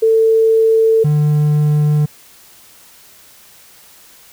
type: tone pair in turn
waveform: sine / triangle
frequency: 446.5 / 149.48 Hz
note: A4 / D3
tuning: +25 / +31 cents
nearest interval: octave + perfect fifth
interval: 1894 cents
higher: first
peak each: -8 dBFS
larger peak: neither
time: 0.02-1.04 / 1.04-2.06 s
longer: neither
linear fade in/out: 10 ms
effects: white hiss -44 dBFS RMS until 4.32 s